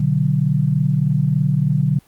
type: chord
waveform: sine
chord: B minor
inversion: none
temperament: equal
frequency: 123.47 / 146.83 / 185 Hz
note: B2 / D3 / F#3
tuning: 0 / 0 / 0 cents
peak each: -21 / -16 / -21 dBFS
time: 0-1.99 s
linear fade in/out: 5 ms
effects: pink hiss -54 dBFS RMS until 2.07 s + Opus 24 kbps